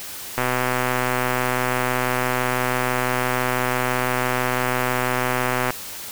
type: click train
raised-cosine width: 0.5 ms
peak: -6 dBFS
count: 672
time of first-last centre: 0.38-5.705 s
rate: 126 Hz
effects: white hiss -34 dBFS RMS until 6.11 s